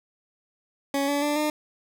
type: tone with pitch steps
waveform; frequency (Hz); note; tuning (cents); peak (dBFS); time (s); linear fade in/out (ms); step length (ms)
20% pulse; 278.5 / 286.2 / 294 / 302.1; C#4 / D4 / D4 / D4; +8 / -45 / +2 / +49; -18; 0.94-1.5; 2; 140
effects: none